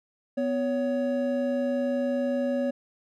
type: tone pair together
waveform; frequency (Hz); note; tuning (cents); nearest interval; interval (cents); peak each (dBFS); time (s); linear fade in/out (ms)
triangle; 249.3 / 560; B3 / C#5; +16 / +18; octave + major second; 1402; -25; 0.37-2.71; 10
effects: none